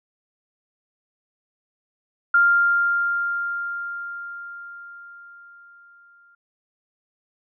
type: tone with exponential decay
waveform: sine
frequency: 1396.9 Hz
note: F6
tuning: in tune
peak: -12 dBFS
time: 2.34-6.35 s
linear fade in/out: 5 ms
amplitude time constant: 870 ms
effects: none